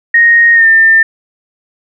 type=tone with pitch glide; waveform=sine; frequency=1864.7 to 1800.1 Hz; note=A#6 to A6; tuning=0 to +39 cents; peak=-3 dBFS; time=0.14-1.03 s; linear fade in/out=5 ms; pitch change=-61 cents; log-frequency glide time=0.54-0.66 s; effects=none